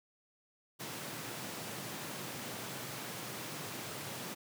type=high-pass noise; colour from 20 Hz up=pink; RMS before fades=-43 dBFS; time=0.79-4.35 s; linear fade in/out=20 ms; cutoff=110 Hz; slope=48 dB/octave; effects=none